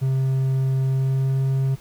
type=tone with pitch glide; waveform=triangle; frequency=132.8 to 134.11 Hz; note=C3 to C3; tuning=+26 to +43 cents; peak=-16 dBFS; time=0.01-1.76 s; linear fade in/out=20 ms; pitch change=+17 cents; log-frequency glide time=0.86-1.41 s; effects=pink hiss -50 dBFS RMS until 1.8 s